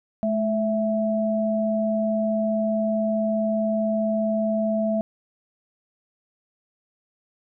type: tone pair together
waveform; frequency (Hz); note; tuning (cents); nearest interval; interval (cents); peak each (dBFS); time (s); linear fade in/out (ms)
sine; 215.3 / 660; A3 / E5; -37 / +2; octave + perfect fifth; 1939; -23; 0.23-5.01; 0
effects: none